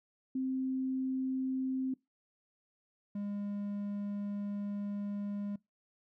sine / triangle tone pair in turn, 261.6 / 203.4 Hz, C4 / G#3, 0 / -36 cents, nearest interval major third, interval 436 cents, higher first, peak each -31 / -33 dBFS, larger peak first, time 0.35-1.94 / 3.15-5.56 s, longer second, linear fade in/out 5 ms, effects noise-tail reverb RT60 0.2 s tail -23 dB re dry

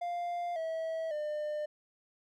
triangle tone with pitch steps, 698.5 / 648 / 601.1 Hz, F5 / E5 / D5, 0 / -30 / +40 cents, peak -31 dBFS, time 0.01-1.66 s, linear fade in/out 10 ms, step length 550 ms, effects none

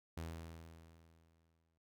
sawtooth tone with exponential decay, 82.1 Hz, E2, 6 cents flat, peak -38 dBFS, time 0.17-1.78 s, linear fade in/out 5 ms, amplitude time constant 350 ms, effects none

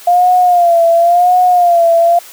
sine tone with vibrato, 698.5 Hz, F5, in tune, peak -5 dBFS, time 0.07-2.19 s, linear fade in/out 5 ms, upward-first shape sine, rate 0.94 Hz, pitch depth 71 cents each way, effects white hiss -35 dBFS RMS until 2.32 s + high-pass 400 Hz 12 dB/octave

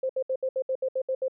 sine tone bursts, 523.3 Hz, C5, in tune, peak -24 dBFS, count 10, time 0.03-1.282 s, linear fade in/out 5 ms, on 64 ms, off 68 ms, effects none

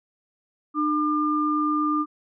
sine tone pair together, 301.4 / 1201.4 Hz, D4 / D6, +45 / +39 cents, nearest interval 2 octaves, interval 2394 cents, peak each -23 dBFS, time 0.74-2.06 s, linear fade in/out 50 ms, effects none

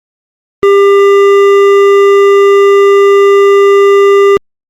triangle tone with hard clipping, 398.8 Hz, G4, 30 cents sharp, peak -4 dBFS, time 0.63-4.37 s, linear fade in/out 0 ms, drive 15 dB, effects Opus 32 kbps

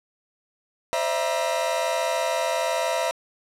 40% pulse tone cluster, 523 / 604 / 664 / 953 Hz, C5 / D5 / E5 / A#5, -1 / +48 / +12 / +38 cents, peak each -29 / -29 / -25 / -28 dBFS, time 0.93-3.11 s, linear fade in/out 0 ms, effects low-pass 11000 Hz 12 dB/octave

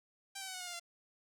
5% pulse tone with pitch steps, 784 / 767.4 / 751.2 / 735.3 / 719.8 / 704.5 / 689.6 Hz, G5 / G5 / F#5 / F#5 / F#5 / F5 / F5, 0 / -37 / +26 / -11 / -48 / +15 / -22 cents, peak -30 dBFS, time 0.35-0.798 s, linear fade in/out 10 ms, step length 64 ms, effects none

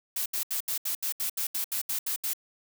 blue noise bursts, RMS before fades -30 dBFS, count 13, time 0.16-2.335 s, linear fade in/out 5 ms, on 99 ms, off 74 ms, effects none

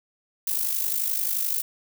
violet noise with amplitude modulation, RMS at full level -23 dBFS, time 0.47-1.62 s, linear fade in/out 5 ms, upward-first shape sine, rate 51.4 Hz, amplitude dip 65%, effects none

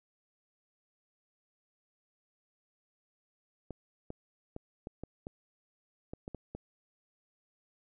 clicks, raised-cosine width 2 ms, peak -27 dBFS, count 10, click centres 3.707 / 4.104 / 4.564 / 4.871 / 5.036 / 5.269 / 6.135 / 6.279 / 6.347 / 6.55 s, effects none

